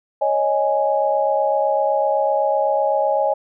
sine chord, C# suspended second, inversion none, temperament equal, 554.4 / 622.3 / 830.6 Hz, C#5 / D#5 / G#5, 0 / 0 / 0 cents, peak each -20 dBFS, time 0.21-3.34 s, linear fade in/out 10 ms, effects none

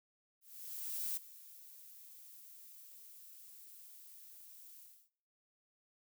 violet noise with ADSR envelope, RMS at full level -38 dBFS, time 0.41-5.1 s, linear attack 760 ms, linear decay 6 ms, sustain -18 dB, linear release 310 ms, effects noise-tail reverb RT60 0.7 s tail -23 dB re dry

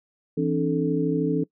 sine tone cluster, 164.9 / 267.3 / 300.3 / 438.6 Hz, E3 / C4 / D4 / A4, +1 / +37 / +39 / -6 cents, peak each -26 dBFS, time 0.37-1.44 s, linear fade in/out 10 ms, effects noise-tail reverb RT60 0.1 s tail -21 dB re dry

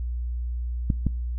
clicks, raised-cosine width 5 ms, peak -10 dBFS, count 2, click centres 0.902 / 1.067 s, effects noise-tail reverb RT60 0.5 s tail -24 dB re dry + added 60 Hz sine -26 dBFS peak until 1.38 s

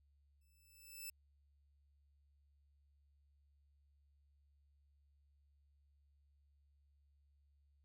5% pulse tone with exponential growth, 2637 Hz, E7, in tune, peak -35 dBFS, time 0.41-1.1 s, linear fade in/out 5 ms, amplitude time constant 150 ms, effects added 71 Hz sine -70 dBFS peak until 7.84 s

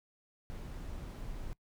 brown noise, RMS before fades -42 dBFS, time 0.5-1.53 s, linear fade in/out 0 ms, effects noise-tail reverb RT60 0.1 s tail -24 dB re dry

